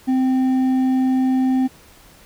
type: tone with hard clipping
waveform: triangle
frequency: 259.7 Hz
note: C4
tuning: 13 cents flat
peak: -16 dBFS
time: 0.07-1.68 s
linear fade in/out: 20 ms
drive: 8 dB
effects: pink hiss -48 dBFS RMS until 2.25 s